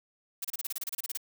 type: noise bursts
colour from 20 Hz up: blue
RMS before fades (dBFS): -34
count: 14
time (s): 0.42-1.174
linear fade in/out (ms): 5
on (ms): 26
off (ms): 30
effects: none